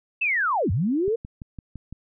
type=linear two-way sweep; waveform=sine; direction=down then up; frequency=2700 to 77.78 to 476 Hz; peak=-20 dBFS; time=0.21-1.16 s; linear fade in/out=10 ms; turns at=0.71 s
type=click train; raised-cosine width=5 ms; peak=-24 dBFS; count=6; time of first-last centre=1.08-1.926 s; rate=5.91 Hz
effects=none